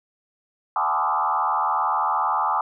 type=tone with frequency modulation; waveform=sine; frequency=1023 Hz; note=C6; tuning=39 cents flat; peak=-19 dBFS; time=0.76-2.61 s; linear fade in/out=2 ms; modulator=77.6 Hz; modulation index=3.4; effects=none